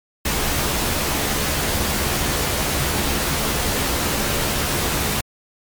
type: noise with comb filter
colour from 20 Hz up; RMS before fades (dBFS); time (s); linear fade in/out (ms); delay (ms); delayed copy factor
pink; -21; 0.25-5.21; 5; 14; +0.5
effects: MP3 96 kbps